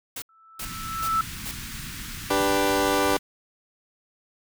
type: noise bursts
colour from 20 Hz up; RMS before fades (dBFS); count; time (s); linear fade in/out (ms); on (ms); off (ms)
white; -34; 4; 0.16-1.514; 5; 61; 370
type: tone with exponential growth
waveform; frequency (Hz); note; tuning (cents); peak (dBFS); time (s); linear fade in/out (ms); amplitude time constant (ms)
sine; 1318.5; E6; 0; -18; 0.29-1.21; 2; 200
type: band-stop noise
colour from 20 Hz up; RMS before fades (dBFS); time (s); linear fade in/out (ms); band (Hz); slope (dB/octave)
pink; -36; 0.61-3.19; 20; 260 to 1300; 24
type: chord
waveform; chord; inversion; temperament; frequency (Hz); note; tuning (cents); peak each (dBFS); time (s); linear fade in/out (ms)
20% pulse; G major; second; equal; 293.7 / 392 / 493.9; D4 / G4 / B4; 0 / 0 / 0; -20; 2.3-3.17; 5
effects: none